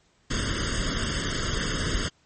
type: noise with comb filter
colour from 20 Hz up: pink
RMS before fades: -27 dBFS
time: 0.3-2.09 s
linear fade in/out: 10 ms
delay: 0.61 ms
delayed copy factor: +0.9
effects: pink hiss -64 dBFS RMS until 2.25 s + MP3 32 kbps